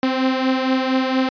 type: beating tone pair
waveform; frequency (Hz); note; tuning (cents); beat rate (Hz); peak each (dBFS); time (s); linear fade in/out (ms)
sawtooth; 260 / 264.3; C4 / C4; -11 / +18; 4.3; -14 / -19; 0.03-1.29; 2
effects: resampled to 11025 Hz